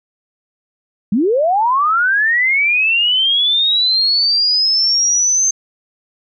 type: linear sweep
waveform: sine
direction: up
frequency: 182.5 to 6320 Hz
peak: -11 dBFS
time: 1.12-5.51 s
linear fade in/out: 5 ms
effects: none